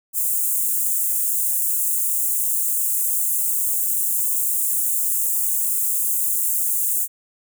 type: high-pass noise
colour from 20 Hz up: white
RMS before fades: -21 dBFS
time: 0.13-7.08 s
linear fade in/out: 50 ms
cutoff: 7300 Hz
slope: 48 dB/octave
effects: none